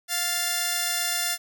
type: tone pair together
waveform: 5% pulse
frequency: 698.5 / 1760.1 Hz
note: F5 / A6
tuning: 0 / 0 cents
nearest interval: octave + major third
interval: 1600 cents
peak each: -16 dBFS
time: 0.08-1.38 s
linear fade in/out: 50 ms
effects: none